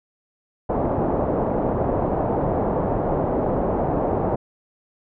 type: low-pass noise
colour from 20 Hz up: white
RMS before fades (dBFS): -22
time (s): 0.69-4.36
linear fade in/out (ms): 10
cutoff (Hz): 760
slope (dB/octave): 24
effects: none